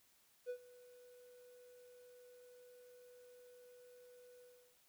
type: tone with ADSR envelope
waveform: triangle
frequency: 493.9 Hz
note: B4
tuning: in tune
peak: -37 dBFS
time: 0.46-4.78 s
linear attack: 36 ms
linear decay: 78 ms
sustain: -20 dB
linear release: 360 ms
effects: white hiss -72 dBFS RMS until 4.88 s